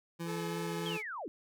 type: tone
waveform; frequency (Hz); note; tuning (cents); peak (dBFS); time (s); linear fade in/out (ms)
25% pulse; 168.6; E3; +39; -33; 0.19-0.98; 20
type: tone with vibrato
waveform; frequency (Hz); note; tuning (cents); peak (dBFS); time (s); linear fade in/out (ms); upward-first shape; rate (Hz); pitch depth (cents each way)
sawtooth; 431.1; A4; -35; -35; 0.25-1.03; 50; sine; 3.5; 11
type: linear sweep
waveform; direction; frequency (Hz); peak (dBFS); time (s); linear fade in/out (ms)
sine; down; 3322 to 246.9; -38; 0.86-1.28; 0
effects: none